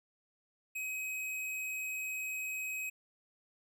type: tone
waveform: square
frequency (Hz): 2534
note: D#7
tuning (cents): +31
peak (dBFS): -37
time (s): 0.75-2.9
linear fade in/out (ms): 10
effects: none